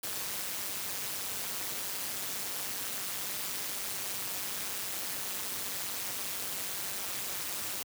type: noise with amplitude modulation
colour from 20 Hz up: white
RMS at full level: -33 dBFS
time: 0.03-7.83 s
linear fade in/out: 5 ms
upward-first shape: sine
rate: 196 Hz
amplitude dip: 80%
effects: high-pass 80 Hz 12 dB/octave